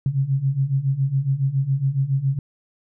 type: beating tone pair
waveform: sine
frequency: 131.9 / 139.1 Hz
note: C3 / C#3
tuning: +14 / +6 cents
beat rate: 7.2 Hz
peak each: -23 / -20 dBFS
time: 0.06-2.39 s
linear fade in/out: 2 ms
effects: none